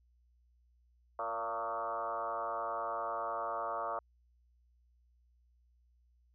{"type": "tone with frequency modulation", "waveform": "sine", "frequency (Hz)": 907, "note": "A#5", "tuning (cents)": -48, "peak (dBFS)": -34, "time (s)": [1.19, 3.99], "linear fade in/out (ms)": 2, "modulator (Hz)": 110, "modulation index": 3.5, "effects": ["added 60 Hz sine -66 dBFS peak until 6.34 s"]}